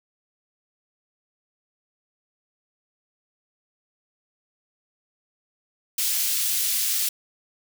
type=high-pass noise; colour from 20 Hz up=white; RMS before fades=-24 dBFS; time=5.98-7.09 s; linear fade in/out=5 ms; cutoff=3000 Hz; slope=12 dB/octave; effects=none